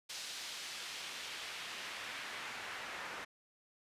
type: noise with band-pass filter sweep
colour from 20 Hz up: pink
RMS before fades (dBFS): -45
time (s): 0.09-3.25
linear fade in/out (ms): 10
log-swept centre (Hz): 4600 to 1500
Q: 0.98
effects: resampled to 32000 Hz